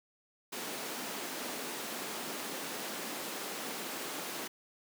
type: high-pass noise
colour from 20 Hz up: pink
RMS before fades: -40 dBFS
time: 0.52-4.48 s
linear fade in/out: 10 ms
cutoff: 220 Hz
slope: 24 dB/octave
effects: none